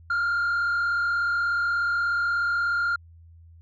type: tone with frequency modulation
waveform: sine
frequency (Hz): 1400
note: F6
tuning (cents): +4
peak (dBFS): -19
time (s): 0.1-2.96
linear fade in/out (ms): 5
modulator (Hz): 36.6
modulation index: 0.62
effects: tanh soft clip ceiling -21 dBFS + added 83 Hz sine -47 dBFS peak until 3.61 s